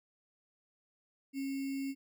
sine tone with sample-and-hold, 272.3 Hz, C#4, 31 cents flat, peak -34 dBFS, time 1.33-1.95 s, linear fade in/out 50 ms, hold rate 2450 Hz, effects none

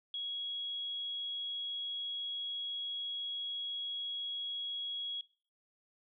sine tone, 3322 Hz, G#7, in tune, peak -36 dBFS, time 0.14-5.21 s, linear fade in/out 2 ms, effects noise-tail reverb RT60 0.5 s tail -21 dB re dry

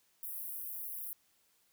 pink high-pass noise, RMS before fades -42 dBFS, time 0.23-1.13 s, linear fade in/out 0 ms, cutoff 11000 Hz, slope 48 dB/octave, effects white hiss -72 dBFS RMS until 1.72 s

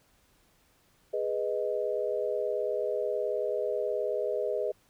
sine chord, G# minor, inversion none, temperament equal, 415.3 / 493.9 / 622.3 Hz, G#4 / B4 / D#5, 0 / 0 / 0 cents, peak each -32 dBFS, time 1.13-4.72 s, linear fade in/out 10 ms, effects pink hiss -66 dBFS RMS until 4.89 s

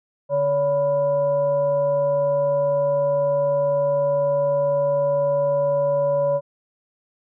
sine tone with frequency modulation, 567 Hz, C#5, 39 cents sharp, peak -17 dBFS, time 0.29-6.41 s, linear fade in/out 50 ms, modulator 421 Hz, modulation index 0.45, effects none

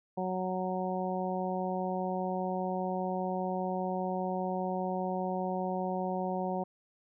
harmonic tone, 185 Hz, F#3, in tune, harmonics 1 / 2 / 3 / 4 / 5, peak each -35 / -38 / -37 / -36 / -40 dBFS, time 0.17-6.64 s, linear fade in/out 10 ms, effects none

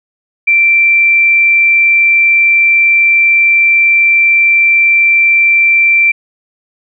sine tone, 2349 Hz, D7, in tune, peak -5 dBFS, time 0.47-6.12 s, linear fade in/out 10 ms, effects none

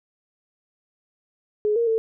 sine tone with pitch steps, 421.5 / 466.9 / 447.4 Hz, G#4 / A#4 / A4, +26 / +3 / +29 cents, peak -18 dBFS, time 1.65-1.98 s, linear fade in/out 0 ms, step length 110 ms, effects none

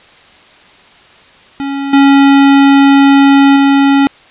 square tone with level steps, 277.2 Hz, C#4, in tune, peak -16 / -4 / -6 dBFS, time 1.6-4.07 s, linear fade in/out 0 ms, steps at 1.93 / 3.56 s, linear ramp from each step 5 ms, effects white hiss -41 dBFS RMS until 4.3 s + resampled to 8000 Hz

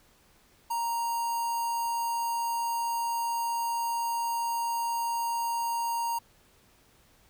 square tone with notch filter, 932.3 Hz, A#5, in tune, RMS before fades -30 dBFS, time 0.7-6.19 s, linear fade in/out 10 ms, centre 3300 Hz, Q 1.1, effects pink hiss -62 dBFS RMS until 7.29 s

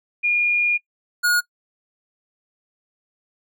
sine / square tone pair in turn, 2426 / 1442.5 Hz, D#7 / F#6, -44 / -44 cents, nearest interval major sixth, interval 900 cents, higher first, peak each -16 dBFS, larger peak neither, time 0.23-0.78 / 1.23-1.41 s, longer first, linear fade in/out 20 ms, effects noise-tail reverb RT60 0.1 s tail -22 dB re dry

